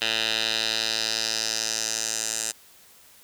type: tone with band-pass filter sweep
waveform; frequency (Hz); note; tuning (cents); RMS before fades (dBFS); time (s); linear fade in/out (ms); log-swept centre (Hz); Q
10% pulse; 111.3; A2; +20; -27; 0.01-2.52; 10; 3300 to 7500; 2.6
effects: white hiss -53 dBFS RMS until 3.23 s